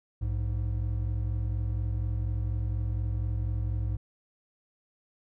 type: tone pair together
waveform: triangle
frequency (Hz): 60.4 / 104.57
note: B1 / G#2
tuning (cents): -38 / +12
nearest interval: minor seventh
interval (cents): 950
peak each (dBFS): -28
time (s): 0.21-3.97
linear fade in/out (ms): 10
effects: none